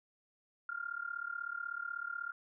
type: tone with amplitude modulation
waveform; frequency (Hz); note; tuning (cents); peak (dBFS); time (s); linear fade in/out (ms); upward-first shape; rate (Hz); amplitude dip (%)
sine; 1400; F6; +4; -34; 0.69-2.32; 2; sine; 36.2; 90
effects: none